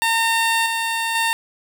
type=tone with level steps; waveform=15% pulse; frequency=911 Hz; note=A#5; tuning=40 cents flat; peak=-10 / -14 / -11 dBFS; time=0.02-1.33 s; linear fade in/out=0 ms; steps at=0.66 / 1.15 s; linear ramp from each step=2 ms; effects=none